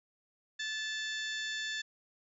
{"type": "harmonic tone with a mistuned harmonic", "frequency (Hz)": 885, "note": "A5", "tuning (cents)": 10, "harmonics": [2, 3, 4, 5, 6, 7, 8], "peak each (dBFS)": [-37, -48, -40, -47, -50, -53, -49], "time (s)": [0.59, 1.82], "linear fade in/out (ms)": 10, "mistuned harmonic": 2, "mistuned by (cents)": -30, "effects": []}